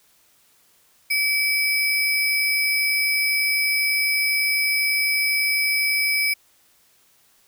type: tone with sample-and-hold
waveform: sine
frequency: 2296 Hz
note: D7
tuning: 40 cents flat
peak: -18 dBFS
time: 1.1-6.34 s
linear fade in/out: 10 ms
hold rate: 7350 Hz
effects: white hiss -59 dBFS RMS until 7.47 s